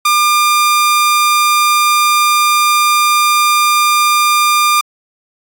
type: tone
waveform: sawtooth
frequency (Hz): 1200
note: D6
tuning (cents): +37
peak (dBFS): -5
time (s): 0.05-4.81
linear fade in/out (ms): 5
effects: AAC 64 kbps